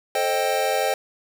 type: chord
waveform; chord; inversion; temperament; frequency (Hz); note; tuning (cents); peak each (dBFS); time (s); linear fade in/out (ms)
square; A half-diminished seventh; none; equal with one note detuned; 440 / 529.6 / 622.3 / 784; A4 / C5 / Eb5 / G5; 0 / +21 / 0 / 0; -29 / -26 / -27 / -25; 0.15-0.94; 2
effects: none